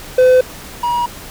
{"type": "tone pair in turn", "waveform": "triangle", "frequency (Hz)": [509, 958.4], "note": ["C5", "A#5"], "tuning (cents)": [-48, 48], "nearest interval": "major seventh", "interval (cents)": 1096, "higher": "second", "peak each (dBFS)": [-4, -12], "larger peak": "first", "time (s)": [[0.18, 0.41], [0.83, 1.06]], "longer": "neither", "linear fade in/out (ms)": 5, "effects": ["pink hiss -33 dBFS RMS until 1.3 s"]}